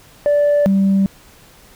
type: tone pair in turn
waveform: sine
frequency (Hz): 583 / 194.95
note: D5 / G3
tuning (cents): -13 / -9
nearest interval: octave + perfect fifth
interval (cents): 1896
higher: first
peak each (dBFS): -9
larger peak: neither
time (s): 0.26-0.66 / 0.66-1.06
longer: neither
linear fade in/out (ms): 0
effects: tanh soft clip ceiling -9 dBFS + pink hiss -46 dBFS RMS until 1.75 s